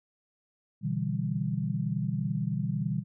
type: chord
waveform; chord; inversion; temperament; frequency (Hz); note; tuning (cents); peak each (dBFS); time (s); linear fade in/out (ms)
sine; E minor seventh; second; equal; 123.47 / 146.83 / 164.81 / 196; B2 / D3 / E3 / G3; 0 / 0 / 0 / 0; -33; 0.81-3.04; 50
effects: none